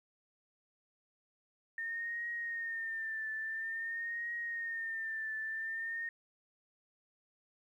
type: tone with vibrato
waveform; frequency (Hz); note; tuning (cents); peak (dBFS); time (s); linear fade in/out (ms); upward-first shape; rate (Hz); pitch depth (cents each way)
sine; 1820; A#6; -42; -36; 1.78-6.09; 2; triangle; 0.49; 64
effects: 12-bit